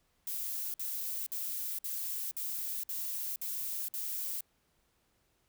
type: noise bursts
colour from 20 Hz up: violet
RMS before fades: -37 dBFS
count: 8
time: 0.27-4.408 s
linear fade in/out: 2 ms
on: 470 ms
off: 54 ms
effects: pink hiss -74 dBFS RMS until 5.48 s